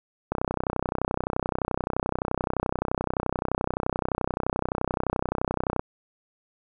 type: click train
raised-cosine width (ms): 1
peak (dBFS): -11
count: 174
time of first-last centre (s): 0.32-5.795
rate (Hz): 31.6
effects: none